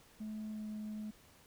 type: tone with pitch glide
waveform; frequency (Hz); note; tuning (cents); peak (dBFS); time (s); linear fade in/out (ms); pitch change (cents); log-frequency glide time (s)
sine; 215.4 to 213.5; A3 to G#3; -37 to +48; -38; 0.2-1.11; 10; -15; 0.51-0.64
effects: tanh soft clip ceiling -38 dBFS + pink hiss -63 dBFS RMS until 1.46 s